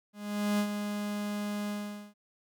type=tone with ADSR envelope; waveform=45% pulse; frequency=206.8 Hz; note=G#3; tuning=7 cents flat; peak=-25 dBFS; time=0.13-2.14 s; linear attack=460 ms; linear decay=76 ms; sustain=-7 dB; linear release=450 ms; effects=none